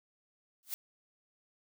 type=noise with exponential growth; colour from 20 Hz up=blue; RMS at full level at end=-33 dBFS; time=0.63-0.74 s; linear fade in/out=0 ms; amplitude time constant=22 ms; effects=none